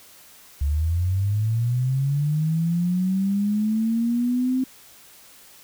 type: linear sweep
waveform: sine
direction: up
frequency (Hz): 68.9 to 261.6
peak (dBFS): -19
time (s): 0.61-4.64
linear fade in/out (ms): 5
effects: white hiss -49 dBFS RMS until 5.63 s